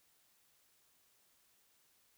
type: silence
effects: white hiss -72 dBFS RMS until 2.17 s